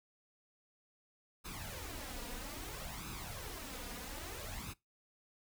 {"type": "noise with flanger", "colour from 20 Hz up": "pink", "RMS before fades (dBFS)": -45, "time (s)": [1.44, 4.74], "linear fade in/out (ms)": 20, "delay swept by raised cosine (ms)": [0.78, 4.18], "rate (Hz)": 0.61, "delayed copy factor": 0.65, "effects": ["noise-tail reverb RT60 0.2 s tail -22 dB re dry"]}